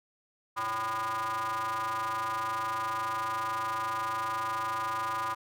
square ring-modulated tone, 109.7 Hz, A2, 5 cents flat, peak -28 dBFS, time 0.56-5.35 s, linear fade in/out 20 ms, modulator 1110 Hz, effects none

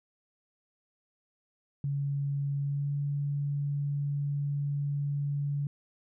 sine tone with pitch glide, 141 to 143.05 Hz, C#3 to D3, +30 to -45 cents, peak -28 dBFS, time 1.84-5.67 s, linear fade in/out 2 ms, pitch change +25 cents, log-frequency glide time 2.6-2.94 s, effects none

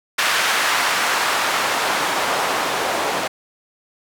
white noise with band-pass filter sweep, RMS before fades -20 dBFS, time 0.18-3.28 s, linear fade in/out 10 ms, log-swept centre 1500 to 620 Hz, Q 0.94, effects none

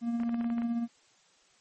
triangle tone with tremolo, 234.3 Hz, A#3, 9 cents sharp, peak -24 dBFS, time 0.01-0.88 s, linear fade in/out 50 ms, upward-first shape triangle, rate 16 Hz, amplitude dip 45%
clicks, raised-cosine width 0.5 ms, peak -28 dBFS, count 9, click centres 0.201 / 0.234 / 0.293 / 0.344 / 0.411 / 0.444 / 0.502 / 0.582 / 0.62 s
effects white hiss -64 dBFS RMS until 1.6 s + MP3 32 kbps

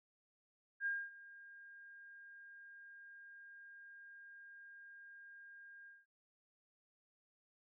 sine tone with ADSR envelope, 1612 Hz, G6, 48 cents sharp, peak -34 dBFS, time 0.8-6.06 s, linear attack 59 ms, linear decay 240 ms, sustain -20 dB, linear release 190 ms, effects none

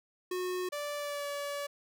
square tone, 364.4 Hz, F#4, 26 cents flat, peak -33 dBFS, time 0.31-0.69 s, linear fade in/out 5 ms
sawtooth tone with pitch glide, 584 to 572.6 Hz, D5 to D5, -10 to -44 cents, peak -31 dBFS, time 0.72-1.67 s, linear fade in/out 10 ms, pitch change -34 cents, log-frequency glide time 0.96-1.27 s
effects none

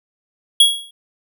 square tone with exponential decay, 3322 Hz, G#7, in tune, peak -5 dBFS, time 0.6-0.91 s, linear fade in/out 5 ms, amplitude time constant 67 ms, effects none

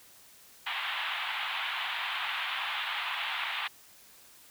white band-pass noise, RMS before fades -34 dBFS, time 0.66-3.68 s, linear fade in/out 10 ms, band 760 to 3500 Hz, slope 48 dB/octave, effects white hiss -56 dBFS RMS until 4.5 s

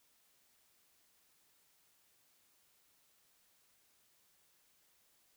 silence, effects white hiss -72 dBFS RMS until 5.36 s

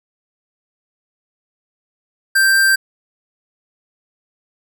square tone, 1574 Hz, G6, 7 cents sharp, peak -11 dBFS, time 2.35-2.76 s, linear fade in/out 10 ms, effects none

